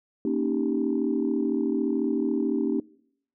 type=chord; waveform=sine; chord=Eb dominant seventh; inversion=second; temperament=equal; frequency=233.1 / 277.2 / 311.1 / 392 Hz; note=Bb3 / Db4 / Eb4 / G4; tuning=0 / 0 / 0 / 0 cents; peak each=-28 / -27 / -28 / -29 dBFS; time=0.25-2.8 s; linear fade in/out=2 ms; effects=noise-tail reverb RT60 0.7 s tail -23 dB re dry + tanh soft clip ceiling -14 dBFS